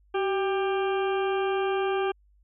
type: harmonic tone with a mistuned harmonic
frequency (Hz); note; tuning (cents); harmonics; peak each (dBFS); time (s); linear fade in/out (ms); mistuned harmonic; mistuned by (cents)
396; G4; +18; 1 / 2 / 3 / 4 / 6 / 7 / 8; -25 / -31 / -35 / -37 / -41 / -42 / -43; 0.14-2.12; 10; 1; -57
effects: added 50 Hz sine -58 dBFS peak until 2.43 s